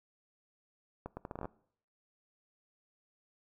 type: accelerating click train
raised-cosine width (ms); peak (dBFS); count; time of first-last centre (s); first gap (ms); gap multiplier
1; -26; 10; 1.06-1.455; 110; 0.74
effects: noise-tail reverb RT60 0.6 s tail -21 dB re dry